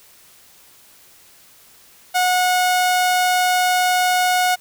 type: tone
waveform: sawtooth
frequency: 729 Hz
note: F#5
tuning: 26 cents flat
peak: -11 dBFS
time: 2.14-4.56 s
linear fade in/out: 20 ms
effects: white hiss -49 dBFS RMS until 4.6 s